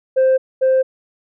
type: tone pair in turn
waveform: sine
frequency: 523.3 / 523.3 Hz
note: C5 / C5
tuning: 0 / 0 cents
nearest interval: unison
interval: 0 cents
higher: neither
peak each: -8 / -9 dBFS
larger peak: first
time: 0.16-0.38 / 0.61-0.83 s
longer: neither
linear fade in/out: 20 ms
effects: tanh soft clip ceiling -9 dBFS